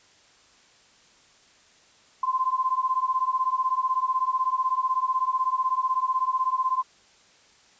sine beating tone pair, 1029 / 1045 Hz, C6 / C6, -29 / -2 cents, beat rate 16 Hz, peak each -25 dBFS, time 2.23-6.83 s, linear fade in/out 5 ms, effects white hiss -57 dBFS RMS until 7.79 s + resampled to 16000 Hz

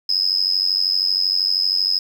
sine tone with amplitude modulation, 5090 Hz, D#8, 39 cents sharp, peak -12 dBFS, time 0.09-1.99 s, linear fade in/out 5 ms, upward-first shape sine, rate 92.8 Hz, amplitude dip 95%, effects 7-bit

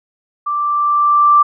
sine tone with level ramp, 1174.7 Hz, D6, in tune, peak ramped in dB -16 to -5 dBFS, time 0.46-1.43 s, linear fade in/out 10 ms, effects none

